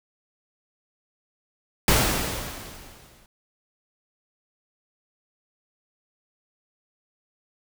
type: noise with exponential decay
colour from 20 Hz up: pink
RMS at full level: -17 dBFS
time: 1.88-3.26 s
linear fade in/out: 1 ms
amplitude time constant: 300 ms
effects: none